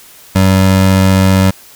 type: tone pair together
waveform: square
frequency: 95.2 / 190.4 Hz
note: F#2 / F#3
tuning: +50 / +50 cents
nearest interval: octave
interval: 1200 cents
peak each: -10 dBFS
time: 0.35-1.51 s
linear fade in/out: 10 ms
effects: white hiss -39 dBFS RMS until 1.75 s